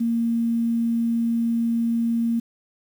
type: tone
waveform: sine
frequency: 231.6 Hz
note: A#3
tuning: 11 cents flat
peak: -19 dBFS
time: 0-2.4 s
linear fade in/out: 10 ms
effects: 8-bit